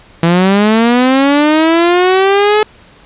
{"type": "linear sweep", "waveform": "sawtooth", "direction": "up", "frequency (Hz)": [164.7, 430], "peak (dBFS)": -3, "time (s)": [0.23, 2.63], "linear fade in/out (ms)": 2, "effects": ["pink hiss -42 dBFS RMS until 3.05 s", "resampled to 8000 Hz"]}